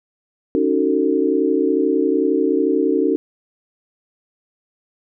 sine chord, D# half-diminished seventh, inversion third, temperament just, 280 / 311.1 / 373.4 / 448 Hz, C#4 / D#4 / F#4 / A4, +18 / 0 / +16 / +31 cents, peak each -20 dBFS, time 0.55-3.16 s, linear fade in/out 0 ms, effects none

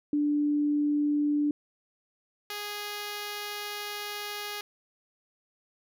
sine / 5% pulse tone pair in turn, 293.9 / 413.8 Hz, D4 / G#4, +1 / -6 cents, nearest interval tritone, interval 593 cents, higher second, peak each -23 dBFS, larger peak neither, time 0.13-1.51 / 2.5-4.61 s, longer second, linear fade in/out 2 ms, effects none

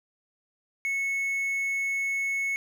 triangle tone, 2200 Hz, C#7, 14 cents flat, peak -24 dBFS, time 0.85-2.56 s, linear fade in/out 0 ms, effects 9-bit

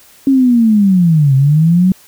sine linear two-way sweep, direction down then up, 275.9 to 131.7 to 190.1 Hz, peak -6 dBFS, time 0.27-1.92 s, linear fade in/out 2 ms, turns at 1.35 s, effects white hiss -44 dBFS RMS until 2.07 s

